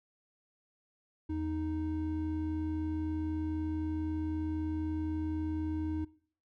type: tone pair together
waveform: triangle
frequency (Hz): 82.4 / 311.1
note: E2 / D#4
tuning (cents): 0 / 0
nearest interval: octave + major seventh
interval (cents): 2300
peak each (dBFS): -35 / -32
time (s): 1.29-6.05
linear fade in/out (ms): 10
effects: noise-tail reverb RT60 0.5 s tail -20 dB re dry